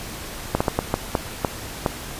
slowing click train, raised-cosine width 1 ms, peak -4 dBFS, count 8, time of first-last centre 0.55-1.862 s, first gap 55 ms, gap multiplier 1.4, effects pink hiss -34 dBFS RMS until 2.19 s + resampled to 32000 Hz

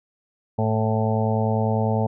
harmonic tone, 110 Hz, A2, in tune, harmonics 1 / 2 / 4 / 5 / 6 / 7 / 8, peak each -22 / -25 / -28 / -29 / -30 / -30 / -31 dBFS, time 0.58-2.07 s, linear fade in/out 10 ms, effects none

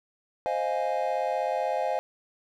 triangle chord, F minor seventh, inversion second, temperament equal, 523.3 / 622.3 / 698.5 / 830.6 Hz, C5 / Eb5 / F5 / Ab5, 0 / 0 / 0 / 0 cents, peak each -29 dBFS, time 0.46-1.99 s, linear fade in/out 0 ms, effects none

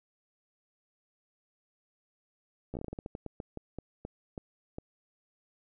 slowing click train, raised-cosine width 2 ms, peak -25 dBFS, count 18, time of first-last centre 2.74-4.784 s, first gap 13 ms, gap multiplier 1.24, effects none

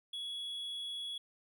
triangle tone, 3364 Hz, G#7, 22 cents sharp, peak -37 dBFS, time 0.13-1.18 s, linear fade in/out 5 ms, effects none

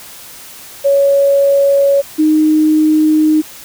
sine tone pair in turn, 558 / 309.2 Hz, C#5 / D#4, +11 / -11 cents, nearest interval minor seventh, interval 1022 cents, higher first, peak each -7 dBFS, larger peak neither, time 0.84-2.02 / 2.18-3.42 s, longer second, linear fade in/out 20 ms, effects white hiss -34 dBFS RMS until 3.64 s

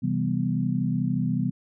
sine chord, C major seventh, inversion none, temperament equal, 130.81 / 164.81 / 196 / 246.9 Hz, C3 / E3 / G3 / B3, 0 / 0 / 0 / 0 cents, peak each -28 dBFS, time 0.02-1.51 s, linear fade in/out 20 ms, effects none

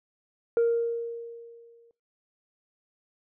sine tone with exponential decay, 466.2 Hz, A#4, in tune, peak -16 dBFS, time 0.57-1.91 s, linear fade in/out 1 ms, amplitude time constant 290 ms, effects noise-tail reverb RT60 0.3 s tail -23 dB re dry + tanh soft clip ceiling -18 dBFS

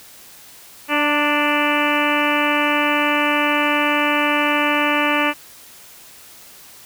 harmonic tone with a mistuned harmonic, 293.7 Hz, D4, in tune, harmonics 1 / 2 / 3 / 4 / 5 / 6 / 7 / 8 / 9 / 10, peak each -22 / -24 / -24 / -23 / -27 / -25 / -28 / -24 / -25 / -28 dBFS, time 0.88-5.34 s, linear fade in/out 50 ms, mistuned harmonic 3, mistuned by +24 cents, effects white hiss -43 dBFS RMS until 6.85 s

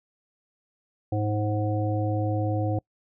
harmonic tone, 105.4 Hz, G#2, 26 cents sharp, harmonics 1 / 3 / 5 / 7, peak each -25 / -30 / -32 / -33 dBFS, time 1.12-2.79 s, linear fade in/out 5 ms, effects noise-tail reverb RT60 0.1 s tail -26 dB re dry

